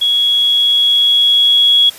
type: tone with level ramp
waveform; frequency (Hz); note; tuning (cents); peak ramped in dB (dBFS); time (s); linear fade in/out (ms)
sine; 3339; G#7; +9; -10 to -6; 0.01-1.9; 10
effects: white hiss -35 dBFS RMS until 1.98 s + resampled to 32000 Hz